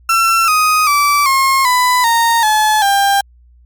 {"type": "tone with pitch steps", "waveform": "35% pulse", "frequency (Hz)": [1347, 1249.6, 1159.2, 1075.3, 997.5, 925.4, 858.4, 796.3], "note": ["E6", "D#6", "D6", "C6", "B5", "A#5", "A5", "G5"], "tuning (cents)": [37, 7, -23, 47, 17, -13, -43, 27], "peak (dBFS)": -8, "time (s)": [0.09, 3.21], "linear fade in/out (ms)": 5, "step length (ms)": 390, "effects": ["added 60 Hz sine -43 dBFS peak until 3.65 s", "Opus 48 kbps"]}